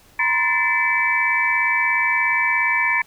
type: tone cluster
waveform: sine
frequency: 957 / 1034 / 1765 / 2047 / 2297 Hz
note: A#5 / C6 / A6 / C7 / D7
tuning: +45 / -21 / +5 / -38 / -39 cents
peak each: -25 / -27 / -21 / -25 / -20 dBFS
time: 0.19-3.02 s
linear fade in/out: 5 ms
effects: pink hiss -52 dBFS RMS until 3.06 s